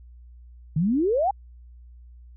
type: exponential sweep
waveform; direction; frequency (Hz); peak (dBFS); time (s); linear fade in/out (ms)
sine; up; 146.4 to 832; -19; 0.76-1.31; 5
effects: added 60 Hz sine -44 dBFS peak until 2.36 s